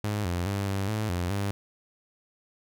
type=tone with pitch steps; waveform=sawtooth; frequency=104.4 / 87.8 / 99.7 / 97.9 / 107.9 / 88.3 / 100 Hz; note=G#2 / F2 / G2 / G2 / A2 / F2 / G2; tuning=+10 / +10 / +30 / -2 / -33 / +20 / +35 cents; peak=-23 dBFS; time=0.04-1.51 s; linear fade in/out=0 ms; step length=210 ms; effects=none